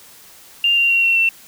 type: tone with pitch steps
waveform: sine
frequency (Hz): 2794 / 2770 / 2746 / 2722 / 2699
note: F7 / F7 / F7 / F7 / E7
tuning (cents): 0 / -15 / -30 / -45 / +40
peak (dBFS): -12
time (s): 0.64-1.29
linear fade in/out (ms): 2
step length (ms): 130
effects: white hiss -44 dBFS RMS until 1.47 s